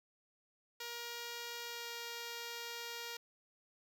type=tone with pitch glide; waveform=5% pulse; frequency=472.9 to 469.9 Hz; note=A#4 to A#4; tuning=+25 to +14 cents; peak=-31 dBFS; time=0.8-3.17 s; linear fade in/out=5 ms; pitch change=-11 cents; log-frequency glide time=1.64-1.91 s; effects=none